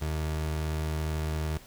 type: tone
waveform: 30% pulse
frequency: 77.78 Hz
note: D#2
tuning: in tune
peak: -26 dBFS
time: 0.01-1.58 s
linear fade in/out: 10 ms
effects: pink hiss -52 dBFS RMS until 1.66 s